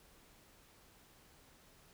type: silence
effects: pink hiss -64 dBFS RMS until 1.93 s